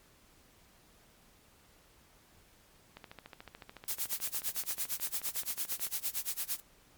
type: click train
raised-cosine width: 0.3 ms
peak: -30 dBFS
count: 41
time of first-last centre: 2.97-5.869 s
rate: 13.8 Hz
type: noise with tremolo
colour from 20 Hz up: blue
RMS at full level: -33 dBFS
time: 3.88-6.6 s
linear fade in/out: 0 ms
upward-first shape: sine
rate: 8.8 Hz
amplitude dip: 95%
effects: pink hiss -63 dBFS RMS until 6.97 s + MP3 96 kbps